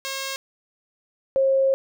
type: tone pair in turn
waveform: 5% pulse / sine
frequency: 540 / 537.4 Hz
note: C#5 / C5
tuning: -45 / +46 cents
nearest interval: unison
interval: 9 cents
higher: first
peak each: -16 dBFS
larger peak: neither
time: 0.05-0.36 / 1.36-1.74 s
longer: second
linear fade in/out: 0 ms
effects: none